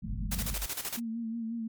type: low-pass noise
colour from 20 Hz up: white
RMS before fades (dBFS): -37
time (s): 0.02-0.55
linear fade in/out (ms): 20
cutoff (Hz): 230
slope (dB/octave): 96
type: tone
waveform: sine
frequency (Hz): 49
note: G1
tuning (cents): 0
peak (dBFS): -34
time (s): 0.08-0.66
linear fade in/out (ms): 0
type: noise with tremolo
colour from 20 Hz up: white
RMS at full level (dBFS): -34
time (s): 0.31-1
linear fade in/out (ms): 10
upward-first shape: square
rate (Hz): 13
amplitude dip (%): 70
type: tone with vibrato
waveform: sine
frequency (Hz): 228.4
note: A#3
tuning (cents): -35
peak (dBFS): -32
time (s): 0.97-1.68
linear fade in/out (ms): 10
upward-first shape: sine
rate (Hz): 5.6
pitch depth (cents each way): 44
effects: MP3 96 kbps